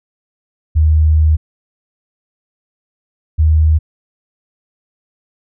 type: tone pair in turn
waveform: sine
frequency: 77.78 / 78.16 Hz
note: D#2 / D#2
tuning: 0 / +8 cents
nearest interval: unison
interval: 8 cents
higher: second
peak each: -7 dBFS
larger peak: neither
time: 0.75-1.37 / 3.38-3.79 s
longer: first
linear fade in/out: 20 ms
effects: none